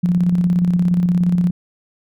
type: tone with tremolo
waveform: sine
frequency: 176.8 Hz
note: F3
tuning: 22 cents sharp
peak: -11 dBFS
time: 0.03-1.51 s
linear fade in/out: 10 ms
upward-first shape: square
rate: 17 Hz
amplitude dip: 40%
effects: none